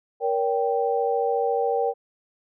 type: chord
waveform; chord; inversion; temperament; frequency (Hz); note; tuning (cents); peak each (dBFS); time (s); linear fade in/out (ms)
sine; G diminished; first; just; 470.4 / 564.5 / 784; Bb4 / Db5 / G5; +16 / +31 / 0; -23 / -28 / -25; 0.2-1.94; 50
effects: none